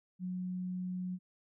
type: tone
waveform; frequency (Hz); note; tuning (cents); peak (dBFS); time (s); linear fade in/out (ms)
sine; 182.4; F#3; -24; -35; 0.19-1.19; 50
effects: none